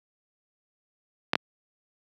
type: clicks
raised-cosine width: 0.3 ms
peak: -5 dBFS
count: 2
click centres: 1.334 / 1.355 s
effects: high-pass 150 Hz 12 dB/octave